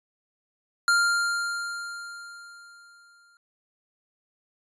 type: tone with exponential decay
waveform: square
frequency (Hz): 1396.9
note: F6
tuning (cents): 0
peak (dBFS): -18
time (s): 0.88-3.37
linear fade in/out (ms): 1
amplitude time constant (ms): 540
effects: resampled to 22050 Hz